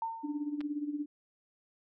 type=tone with exponential decay; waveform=sine; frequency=907 Hz; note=A#5; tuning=48 cents flat; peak=-30 dBFS; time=0.02-0.58 s; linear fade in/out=2 ms; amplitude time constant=120 ms
type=tone with tremolo; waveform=sine; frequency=293.7 Hz; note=D4; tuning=in tune; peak=-30 dBFS; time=0.23-1.06 s; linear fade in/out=20 ms; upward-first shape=sine; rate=17 Hz; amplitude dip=70%
type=clicks; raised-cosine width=0.3 ms; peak=-31 dBFS; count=2; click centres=0.607 / 0.612 s
effects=none